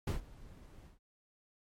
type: noise with ADSR envelope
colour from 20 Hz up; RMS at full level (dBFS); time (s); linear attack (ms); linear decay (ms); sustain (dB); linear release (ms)
brown; -30; 0.07-0.99; 6; 130; -23; 130
effects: MP3 64 kbps